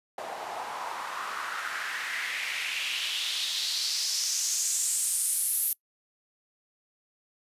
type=noise with band-pass filter sweep; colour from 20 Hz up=white; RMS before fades=-31 dBFS; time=0.18-5.73 s; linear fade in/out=2 ms; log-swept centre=670 to 12000 Hz; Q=3.2; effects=noise-tail reverb RT60 0.1 s tail -24 dB re dry + resampled to 32000 Hz